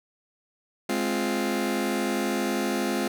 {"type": "chord", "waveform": "sawtooth", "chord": "F minor", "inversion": "first", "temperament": "just", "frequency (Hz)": [209.5, 261.9, 349.2], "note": ["Ab3", "C4", "F4"], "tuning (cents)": [15, 2, 0], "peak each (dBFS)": -25, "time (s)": [0.89, 3.08], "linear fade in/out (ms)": 5, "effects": []}